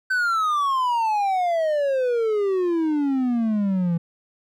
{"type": "exponential sweep", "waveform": "triangle", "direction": "down", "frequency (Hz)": [1541, 165.6], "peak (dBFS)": -17, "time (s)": [0.1, 3.98], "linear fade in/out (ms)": 10, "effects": []}